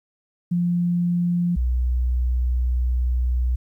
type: tone pair in turn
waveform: sine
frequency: 174.61 / 61.73 Hz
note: F3 / B1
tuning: 0 / 0 cents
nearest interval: octave + tritone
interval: 1800 cents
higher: first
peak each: -18 dBFS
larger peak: neither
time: 0.51-1.56 / 1.56-3.56 s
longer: second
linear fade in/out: 10 ms
effects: 10-bit